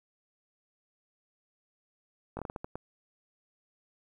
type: slowing click train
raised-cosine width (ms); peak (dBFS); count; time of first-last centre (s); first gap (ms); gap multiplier
1; -23; 8; 2.37-2.756; 20; 1.33
effects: 10-bit